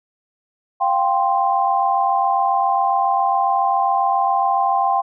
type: chord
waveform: sine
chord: F suspended second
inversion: none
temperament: just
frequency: 698.5 / 785.8 / 1047.7 Hz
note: F5 / G5 / C6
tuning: 0 / +4 / +2 cents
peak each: -22 / -17 / -20 dBFS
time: 0.8-5.02 s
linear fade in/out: 20 ms
effects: none